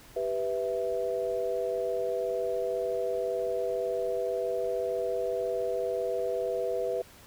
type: chord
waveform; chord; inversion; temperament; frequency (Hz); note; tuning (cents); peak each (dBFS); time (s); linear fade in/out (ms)
sine; E minor; first; equal; 392 / 493.9 / 659.3; G4 / B4 / E5; 0 / 0 / 0; -34 / -30 / -33; 0.16-7.02; 5
effects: pink hiss -53 dBFS RMS until 7.26 s